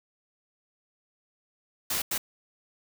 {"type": "noise bursts at uneven times", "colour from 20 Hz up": "white", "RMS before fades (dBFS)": -29, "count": 2, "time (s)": [[1.9, 2.02], [2.11, 2.18]], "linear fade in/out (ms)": 5, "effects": []}